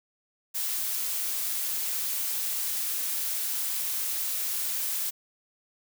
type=noise; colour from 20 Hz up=blue; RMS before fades=-30 dBFS; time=0.54-5.11 s; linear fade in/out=20 ms; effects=none